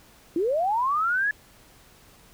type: linear sweep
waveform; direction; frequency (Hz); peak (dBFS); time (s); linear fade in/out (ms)
sine; up; 311.1 to 1724; -21; 0.36-1.31; 2
effects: pink hiss -54 dBFS RMS until 2.33 s